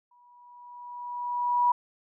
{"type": "tone with exponential growth", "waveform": "sine", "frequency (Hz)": 972, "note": "B5", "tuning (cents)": -28, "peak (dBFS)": -18, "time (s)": [0.11, 1.72], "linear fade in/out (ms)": 5, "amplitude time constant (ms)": 350, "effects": []}